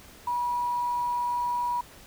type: tone with quantisation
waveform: sine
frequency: 969 Hz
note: B5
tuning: 33 cents flat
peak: -25 dBFS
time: 0.27-1.81 s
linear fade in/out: 5 ms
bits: 8
effects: pink hiss -50 dBFS RMS until 2.06 s